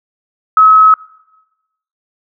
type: tone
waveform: sine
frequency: 1284 Hz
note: E6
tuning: 46 cents flat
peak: -3 dBFS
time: 0.57-0.94 s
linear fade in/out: 2 ms
effects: noise-tail reverb RT60 1.0 s tail -21 dB re dry